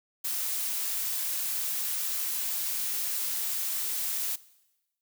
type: noise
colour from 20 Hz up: blue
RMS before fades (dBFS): -31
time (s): 0.24-4.36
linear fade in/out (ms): 10
effects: noise-tail reverb RT60 1.0 s tail -20 dB re dry